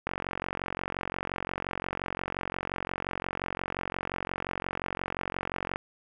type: click train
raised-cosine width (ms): 0.5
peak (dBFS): -16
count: 261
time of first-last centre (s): 0.07-5.759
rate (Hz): 45.7
effects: none